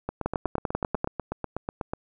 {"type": "two click trains", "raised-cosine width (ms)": 1, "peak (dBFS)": [-15, -11], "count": [16, 9], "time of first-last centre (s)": [[0.09, 1.935], [0.26, 1.044]], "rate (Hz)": [8.13, 10.2], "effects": []}